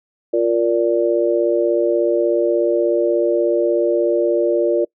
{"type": "chord", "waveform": "sine", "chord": "Bb major", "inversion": "second", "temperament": "just", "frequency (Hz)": [349.6, 466.2, 582.7], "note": ["F4", "Bb4", "D5"], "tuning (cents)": [2, 0, -14], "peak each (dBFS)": [-17, -19, -18], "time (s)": [0.33, 4.85], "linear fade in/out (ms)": 10, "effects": ["noise-tail reverb RT60 0.1 s tail -25 dB re dry"]}